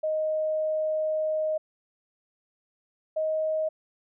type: tone pair in turn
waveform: sine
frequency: 623 / 627.7 Hz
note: D#5 / D#5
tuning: +2 / +15 cents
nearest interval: unison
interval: 13 cents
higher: second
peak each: -24 dBFS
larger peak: neither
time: 0.03-1.58 / 3.16-3.69 s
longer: first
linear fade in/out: 10 ms
effects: none